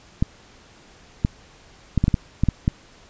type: clicks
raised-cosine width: 5 ms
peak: -5 dBFS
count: 9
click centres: 0.225 / 1.249 / 1.977 / 2.04 / 2.081 / 2.142 / 2.436 / 2.487 / 2.679 s
effects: pink hiss -50 dBFS RMS until 3.09 s + resampled to 16000 Hz